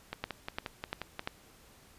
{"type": "two click trains", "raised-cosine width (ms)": 0.3, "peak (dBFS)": [-20, -17], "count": [7, 4], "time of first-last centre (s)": [[0.13, 1.194], [0.24, 1.274]], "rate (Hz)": [5.64, 2.9], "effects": ["pink hiss -59 dBFS RMS until 1.98 s", "resampled to 32000 Hz"]}